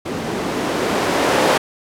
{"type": "noise with low-pass filter sweep", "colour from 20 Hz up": "violet", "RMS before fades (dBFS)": -19, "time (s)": [0.05, 1.58], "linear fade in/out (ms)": 10, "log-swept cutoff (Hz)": [220, 510], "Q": 0.95, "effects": []}